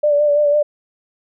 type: tone with vibrato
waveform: sine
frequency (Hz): 587.3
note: D5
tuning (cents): 0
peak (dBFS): -11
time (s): 0.03-0.63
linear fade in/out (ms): 10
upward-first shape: sine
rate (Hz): 6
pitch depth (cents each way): 32
effects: none